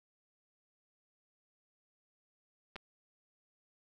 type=clicks; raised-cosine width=0.3 ms; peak=-29 dBFS; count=2; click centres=2.758 / 2.763 s; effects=none